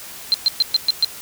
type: tone bursts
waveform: sine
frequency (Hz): 4134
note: C8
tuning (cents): -22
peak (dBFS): -11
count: 6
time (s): 0.32-1.046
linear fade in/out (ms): 0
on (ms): 21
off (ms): 120
effects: white hiss -36 dBFS RMS until 1.21 s